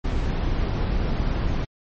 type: noise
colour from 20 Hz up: brown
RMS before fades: -23 dBFS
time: 0.04-1.65 s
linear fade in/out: 10 ms
effects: low-pass 5000 Hz 12 dB/octave + MP3 32 kbps